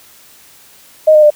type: tone with pitch steps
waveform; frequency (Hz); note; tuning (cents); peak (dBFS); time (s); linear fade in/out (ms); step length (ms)
sine; 622.3 / 609.8 / 597.6; D#5 / D#5 / D5; 0 / -35 / +30; -3; 1.07-1.304; 10; 78
effects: white hiss -43 dBFS RMS until 1.35 s